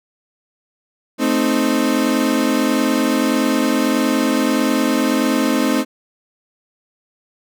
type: chord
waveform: 35% pulse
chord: A diminished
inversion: none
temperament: equal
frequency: 220 / 261.6 / 311.1 Hz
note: A3 / C4 / Eb4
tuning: 0 / 0 / 0 cents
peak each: -19 / -16 / -18 dBFS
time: 1.18-5.85 s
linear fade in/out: 50 ms
effects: none